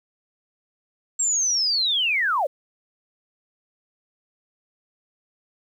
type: linear sweep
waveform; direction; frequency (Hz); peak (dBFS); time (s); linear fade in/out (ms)
sine; down; 7600 to 493.9; -19; 1.19-2.47; 10
effects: 9-bit